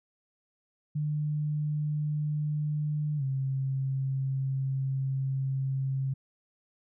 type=tone with pitch glide; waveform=sine; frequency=150 to 134.41 Hz; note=D3 to C3; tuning=+37 to +47 cents; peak=-27 dBFS; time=0.95-6.14 s; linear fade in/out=10 ms; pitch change=-190 cents; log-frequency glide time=3.17-3.23 s; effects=none